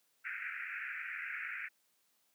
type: band-pass noise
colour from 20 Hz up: pink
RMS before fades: -42 dBFS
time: 0.24-1.69 s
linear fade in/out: 20 ms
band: 1400 to 2500 Hz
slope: 96 dB/octave
effects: white hiss -75 dBFS RMS until 2.34 s + high-pass 150 Hz 12 dB/octave